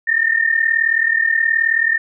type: tone pair together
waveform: sine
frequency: 1797.2 / 1836 Hz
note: A6 / A#6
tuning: +36 / -27 cents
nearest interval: unison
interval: 37 cents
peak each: -16 dBFS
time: 0.07-1.98 s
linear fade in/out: 10 ms
effects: none